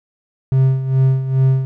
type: tone with tremolo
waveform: triangle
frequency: 132.4 Hz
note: C3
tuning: 21 cents sharp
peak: -7 dBFS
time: 0.52-1.65 s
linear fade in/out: 0 ms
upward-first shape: sine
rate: 2.4 Hz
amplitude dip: 70%
effects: none